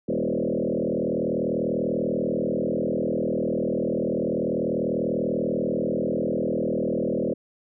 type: tone with frequency modulation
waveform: sine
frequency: 368.1 Hz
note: F#4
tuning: 9 cents flat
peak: -22 dBFS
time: 0.08-7.34 s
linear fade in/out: 10 ms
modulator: 40.3 Hz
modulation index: 4.9
effects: none